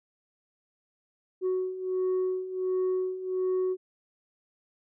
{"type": "beating tone pair", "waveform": "sine", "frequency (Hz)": [370, 371.4], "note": ["F#4", "F#4"], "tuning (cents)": [0, 7], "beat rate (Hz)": 1.4, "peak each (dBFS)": [-30, -26], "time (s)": [1.41, 3.77], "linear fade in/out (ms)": 50, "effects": ["tanh soft clip ceiling -23 dBFS"]}